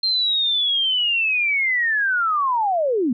sine linear sweep, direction down, 4186 to 220 Hz, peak -17 dBFS, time 0.03-3.13 s, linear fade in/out 5 ms, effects none

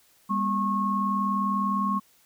sine tone cluster, 201.4 / 241.3 / 1090 Hz, G3 / B3 / C#6, +47 / -40 / -29 cents, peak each -27 / -34 / -25 dBFS, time 0.29-2 s, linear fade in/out 20 ms, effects white hiss -61 dBFS RMS until 2.25 s

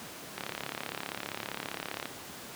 click train, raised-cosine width 0.3 ms, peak -18 dBFS, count 60, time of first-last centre 0.38-2.056 s, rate 35.2 Hz, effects pink hiss -44 dBFS RMS until 2.55 s + high-pass 150 Hz 12 dB/octave

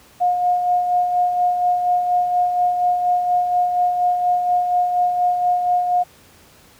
sine tone with tremolo, 716 Hz, F5, 43 cents sharp, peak -13 dBFS, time 0.2-6.04 s, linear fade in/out 20 ms, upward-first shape sine, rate 4.2 Hz, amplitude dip 45%, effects pink hiss -49 dBFS RMS until 6.79 s + high-pass 60 Hz 12 dB/octave

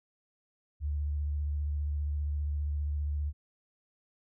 sine tone with vibrato, 73.42 Hz, D2, in tune, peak -29 dBFS, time 0.8-3.33 s, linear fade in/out 50 ms, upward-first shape sine, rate 15 Hz, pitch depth 29 cents each way, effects none

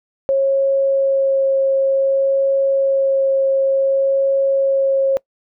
sine tone with vibrato, 543 Hz, C#5, 36 cents flat, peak -12 dBFS, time 0.29-5.17 s, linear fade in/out 0 ms, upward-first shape sine, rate 0.55 Hz, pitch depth 8 cents each way, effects noise-tail reverb RT60 0.1 s tail -24 dB re dry

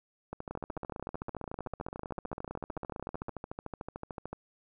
two click trains, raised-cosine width 1 ms, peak -24 / -24 dBFS, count 55 / 44, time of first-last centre 0.33-4.33 / 0.51-3.284 s, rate 13.5 / 15.5 Hz, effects none

